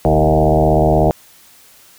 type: tone with frequency modulation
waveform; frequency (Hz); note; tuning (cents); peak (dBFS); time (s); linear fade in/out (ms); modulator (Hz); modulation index
sine; 392; G4; 0; -9; 0.05-1.11; 0; 76.4; 4.7
effects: white hiss -46 dBFS RMS until 1.98 s